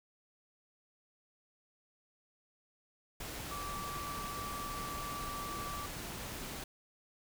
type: tone in noise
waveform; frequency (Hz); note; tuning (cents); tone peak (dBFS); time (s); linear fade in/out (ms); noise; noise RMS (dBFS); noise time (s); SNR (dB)
sine; 1160; D6; -22; -41; 3.51-5.86; 5; pink; -43; 3.2-6.64; -1
effects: none